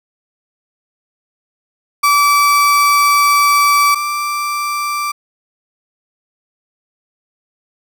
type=tone pair in turn; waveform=35% pulse; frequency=1156 / 1173.5 Hz; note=D6 / D6; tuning=-28 / -2 cents; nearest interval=unison; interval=26 cents; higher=second; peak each=-7 / -15 dBFS; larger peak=first; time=2.03-3.95 / 3.95-5.12 s; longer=first; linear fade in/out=10 ms; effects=none